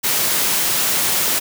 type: high-pass noise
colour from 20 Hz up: white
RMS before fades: -18 dBFS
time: 0.03-1.4 s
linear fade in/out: 20 ms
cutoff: 100 Hz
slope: 12 dB/octave
effects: none